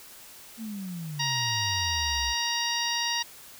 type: exponential sweep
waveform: sine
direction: down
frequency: 233.1 to 59.6 Hz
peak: -33 dBFS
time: 0.57-2.35 s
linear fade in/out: 50 ms
type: harmonic tone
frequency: 941 Hz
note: A#5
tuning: 16 cents sharp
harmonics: 1 / 2 / 3 / 4 / 5 / 6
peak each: -33 / -33 / -33 / -33 / -33 / -33 dBFS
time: 1.19-3.23 s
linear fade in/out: 10 ms
effects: white hiss -48 dBFS RMS until 3.59 s